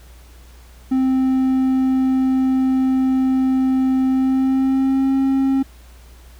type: tone with pitch glide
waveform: triangle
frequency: 261.6 to 268.6 Hz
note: C4 to C4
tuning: 0 to +46 cents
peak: -12 dBFS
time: 0.91-5.63 s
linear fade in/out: 10 ms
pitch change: +46 cents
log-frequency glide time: 4.08-5.14 s
effects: added 60 Hz sine -41 dBFS peak until 6.39 s + pink hiss -50 dBFS RMS until 6.39 s